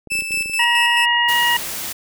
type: clicks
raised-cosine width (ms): 2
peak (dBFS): -24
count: 11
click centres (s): 0.073 / 0.12 / 0.154 / 0.19 / 0.222 / 0.308 / 0.342 / 0.374 / 0.409 / 0.459 / 0.497
type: tone with tremolo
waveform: 40% pulse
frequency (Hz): 2637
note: E7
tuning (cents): 0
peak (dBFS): -17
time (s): 0.1-1.06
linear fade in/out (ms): 20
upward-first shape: square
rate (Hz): 4.6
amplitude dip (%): 50
type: harmonic tone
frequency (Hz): 953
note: A#5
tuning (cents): +38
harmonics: 1 / 2 / 3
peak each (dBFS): -19 / -17 / -19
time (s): 0.59-1.57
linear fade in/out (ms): 5
type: noise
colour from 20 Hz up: white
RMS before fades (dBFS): -27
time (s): 1.28-1.93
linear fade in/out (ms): 10
effects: none